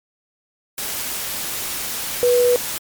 sine tone in noise, 488.9 Hz, B4, 18 cents flat, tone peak -12 dBFS, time 2.23-2.56 s, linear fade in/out 0 ms, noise white, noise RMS -26 dBFS, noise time 0.78-2.78 s, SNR +11 dB, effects MP3 96 kbps

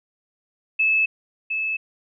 sine tone with echo, 2608 Hz, E7, 19 cents flat, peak -16 dBFS, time 0.79-1.06 s, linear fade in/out 10 ms, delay 710 ms, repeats 1, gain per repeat -6 dB, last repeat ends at 1.77 s, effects none

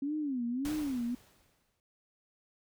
sine tone with vibrato, 269.2 Hz, C4, 49 cents sharp, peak -31 dBFS, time 0.02-1.15 s, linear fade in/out 5 ms, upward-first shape sine, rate 1.7 Hz, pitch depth 230 cents each way
pink noise with exponential decay, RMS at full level -41 dBFS, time 0.65-1.8 s, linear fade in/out 1 ms, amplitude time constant 250 ms
effects none

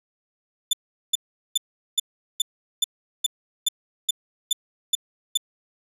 sawtooth tone bursts, 3520 Hz, A7, in tune, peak -14 dBFS, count 12, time 0.71-5.374 s, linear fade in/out 5 ms, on 22 ms, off 400 ms, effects resampled to 32000 Hz

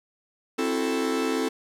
45% pulse chord, F# half-diminished seventh, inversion second, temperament equal with one note detuned, 263.7 / 329.6 / 370 / 440 Hz, C4 / E4 / F#4 / A4, +14 / 0 / 0 / 0 cents, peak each -28 / -30 / -34 / -28 dBFS, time 0.58-1.49 s, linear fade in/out 10 ms, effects low-pass 11000 Hz 12 dB/octave + 9-bit

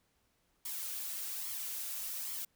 blue noise with flanger, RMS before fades -40 dBFS, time 0.65-2.45 s, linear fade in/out 5 ms, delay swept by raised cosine 0.91 to 3.61 ms, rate 1.2 Hz, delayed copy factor +0.55, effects pink hiss -75 dBFS RMS until 2.55 s

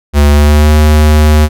square tone with pitch glide, 72.7 to 76.05 Hz, D2 to D#2, -17 to -39 cents, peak -4 dBFS, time 0.13-1.49 s, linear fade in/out 50 ms, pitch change +78 cents, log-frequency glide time 0.29-0.73 s, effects none

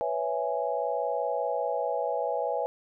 sine chord, C# minor seventh, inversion third, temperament equal, 493.9 / 554.4 / 659.3 / 830.6 Hz, B4 / C#5 / E5 / G#5, 0 / 0 / 0 / 0 cents, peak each -32 dBFS, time 0.01-2.66 s, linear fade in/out 0 ms, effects none

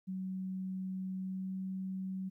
sine tone with pitch glide, 187.9 to 189.1 Hz, F#3 to F#3, +27 to +38 cents, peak -36 dBFS, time 0.07-2.3 s, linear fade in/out 20 ms, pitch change +11 cents, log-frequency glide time 1.17-1.55 s, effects 13-bit

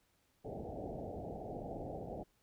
white low-pass noise, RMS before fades -44 dBFS, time 0.44-2.24 s, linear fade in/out 20 ms, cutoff 780 Hz, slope 96 dB/octave, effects pink hiss -75 dBFS RMS until 2.42 s

